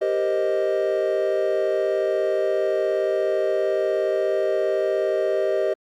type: chord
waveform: triangle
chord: C minor seventh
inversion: second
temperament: equal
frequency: 392 / 466.2 / 523.3 / 622.3 Hz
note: G4 / Bb4 / C5 / Eb5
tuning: 0 / 0 / 0 / 0 cents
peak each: -22 / -27 / -25 / -21 dBFS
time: 0.01-5.74 s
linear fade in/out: 10 ms
effects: Opus 48 kbps